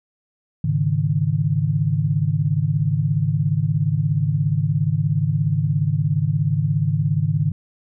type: chord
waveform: sine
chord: Ab suspended fourth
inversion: none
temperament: equal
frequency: 103.83 / 138.59 / 155.56 Hz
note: Ab2 / Db3 / Eb3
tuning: 0 / 0 / 0 cents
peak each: -23 / -21 / -20 dBFS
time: 0.64-7.52 s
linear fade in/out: 5 ms
effects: none